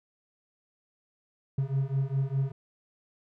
triangle beating tone pair, 133.5 / 138.4 Hz, C3 / C#3, +35 / -2 cents, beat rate 4.9 Hz, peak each -27 dBFS, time 1.58-2.52 s, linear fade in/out 5 ms, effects none

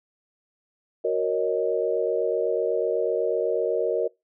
sine chord, D# minor seventh, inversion first, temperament equal, 370 / 466.2 / 554.4 / 622.3 Hz, F#4 / A#4 / C#5 / D#5, 0 / 0 / 0 / 0 cents, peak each -28 / -24 / -29 / -28 dBFS, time 1.04-4.08 s, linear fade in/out 10 ms, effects noise-tail reverb RT60 0.2 s tail -23 dB re dry

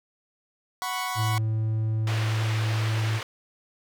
sawtooth chord, F# suspended fourth, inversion none, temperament equal, 740 / 987.8 / 1108.7 Hz, F#5 / B5 / C#6, 0 / 0 / 0 cents, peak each -29 / -29 / -28 dBFS, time 0.82-1.38 s, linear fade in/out 0 ms
triangle tone, 110 Hz, A2, in tune, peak -21 dBFS, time 1.15-3.21 s, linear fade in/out 50 ms
white band-pass noise, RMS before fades -35 dBFS, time 2.07-3.23 s, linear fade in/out 2 ms, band 300 to 2800 Hz, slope 12 dB/octave
effects none

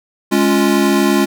square chord, Db major, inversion second, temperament equal, 207.7 / 277.2 / 349.2 Hz, Ab3 / Db4 / F4, 0 / 0 / 0 cents, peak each -16 dBFS, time 0.31-1.26 s, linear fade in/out 20 ms, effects none

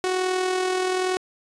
sawtooth tone with amplitude modulation, 370 Hz, F#4, in tune, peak -16 dBFS, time 0.04-1.17 s, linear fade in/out 0 ms, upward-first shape sine, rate 41 Hz, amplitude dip 40%, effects resampled to 22050 Hz

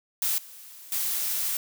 blue noise with level steps, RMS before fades -26 / -46 / -28 dBFS, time 0.22-1.57 s, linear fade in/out 2 ms, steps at 0.38 / 0.92 s, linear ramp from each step 2 ms, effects none

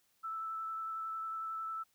sine tone with vibrato, 1318.5 Hz, E6, in tune, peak -37 dBFS, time 0.23-1.84 s, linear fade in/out 20 ms, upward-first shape sine, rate 11 Hz, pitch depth 11 cents each way, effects white hiss -74 dBFS RMS until 1.94 s

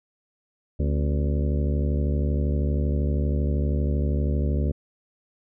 harmonic tone with a mistuned harmonic, 72.7 Hz, D2, 17 cents flat, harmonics 1 / 2 / 3 / 4 / 5 / 6 / 7 / 8, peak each -22 / -28 / -32 / -34 / -36 / -38 / -39 / -40 dBFS, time 0.79-4.72 s, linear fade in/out 10 ms, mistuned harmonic 4, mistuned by -110 cents, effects none

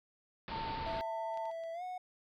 pink low-pass noise, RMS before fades -43 dBFS, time 0.48-1.01 s, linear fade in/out 0 ms, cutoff 4800 Hz, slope 96 dB/octave
sine tone with vibrato, 897 Hz, A5, 33 cents sharp, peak -38 dBFS, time 0.51-1.51 s, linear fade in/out 10 ms, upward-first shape sine, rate 16 Hz, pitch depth 13 cents each way
triangle tone with pitch glide, 660 to 732.3 Hz, E5 to F#5, +2 to -18 cents, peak -37 dBFS, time 0.86-1.98 s, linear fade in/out 5 ms, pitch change +180 cents, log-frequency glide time 1.73-1.83 s
clicks, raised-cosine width 0.2 ms, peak -46 / -37 / -42 / -46 / -45 dBFS, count 5, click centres 1.342 / 1.374 / 1.455 / 1.514 / 1.637 s
effects none

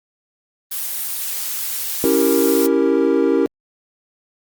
blue noise, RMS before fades -24 dBFS, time 0.71-2.67 s, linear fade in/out 10 ms
triangle chord, C# diminished seventh, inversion none, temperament equal, 277.2 / 329.6 / 392 / 466.2 Hz, C#4 / E4 / G4 / Bb4, 0 / 0 / 0 / 0 cents, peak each -17 dBFS, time 2.04-3.46 s, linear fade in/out 0 ms
effects Opus 24 kbps

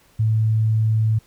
sine tone, 110 Hz, A2, in tune, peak -15 dBFS, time 0.19-1.19 s, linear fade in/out 10 ms, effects pink hiss -56 dBFS RMS until 1.26 s

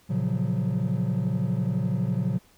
triangle chord, Gb major seventh, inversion first, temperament equal with one note detuned, 116.54 / 138.59 / 174.61 / 186.5 Hz, Bb2 / Db3 / F3 / Gb3, 0 / 0 / 0 / +14 cents, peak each -26 dBFS, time 0.09-2.39 s, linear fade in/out 20 ms, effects tanh soft clip ceiling -16 dBFS + pink hiss -59 dBFS RMS until 2.57 s

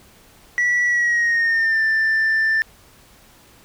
sine tone with pitch glide, 1948 to 1776 Hz, B6 to A6, -24 to +16 cents, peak -13 dBFS, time 0.58-2.62 s, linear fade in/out 0 ms, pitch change -160 cents, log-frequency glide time 0.86-1.83 s, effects tanh soft clip ceiling -14 dBFS + pink hiss -50 dBFS RMS until 3.64 s

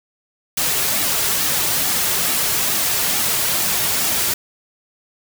white noise with flanger, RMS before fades -19 dBFS, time 0.57-4.34 s, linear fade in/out 5 ms, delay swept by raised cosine 1.9 to 4 ms, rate 2.3 Hz, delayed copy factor -0.5, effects none

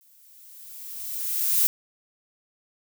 violet noise with exponential growth, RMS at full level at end -19 dBFS, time 0.01-1.67 s, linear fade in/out 0 ms, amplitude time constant 360 ms, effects none

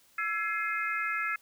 harmonic tone with a mistuned harmonic, 421.6 Hz, G#4, 26 cents sharp, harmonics 3 / 4 / 5 / 6, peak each -33 / -34 / -34 / -38 dBFS, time 0.18-1.36 s, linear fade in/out 5 ms, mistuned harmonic 3, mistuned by +93 cents, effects white hiss -63 dBFS RMS until 1.41 s

